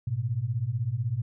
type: beating tone pair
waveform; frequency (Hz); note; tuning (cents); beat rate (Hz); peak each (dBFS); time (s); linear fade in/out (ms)
sine; 107.4 / 123.4; A2 / B2; -41 / -1; 16; -30 / -28; 0.07-1.22; 5
effects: none